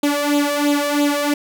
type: tone with flanger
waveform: sawtooth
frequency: 290 Hz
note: D4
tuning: 22 cents flat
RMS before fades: -18 dBFS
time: 0.03-1.34 s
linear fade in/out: 5 ms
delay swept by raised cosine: 0.27 to 1.77 ms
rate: 3 Hz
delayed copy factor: +0.7
effects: none